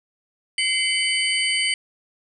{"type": "tone cluster", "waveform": "sine", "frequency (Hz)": [2073, 2262, 3023, 4620, 8660], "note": ["C7", "C#7", "F#7", "D8", "C#9"], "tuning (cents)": [-17, 34, 36, -29, -41], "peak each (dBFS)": [-24, -29, -23, -28, -28], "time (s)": [0.58, 1.74], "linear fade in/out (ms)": 2, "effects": []}